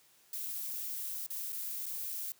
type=noise with dropouts; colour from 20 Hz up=violet; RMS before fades=-39 dBFS; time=0.33-2.32 s; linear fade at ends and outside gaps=1 ms; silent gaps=1.264-1.303 / 1.523-1.529 / 1.858-1.864 s; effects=white hiss -65 dBFS RMS until 2.39 s + high-pass 80 Hz 12 dB/octave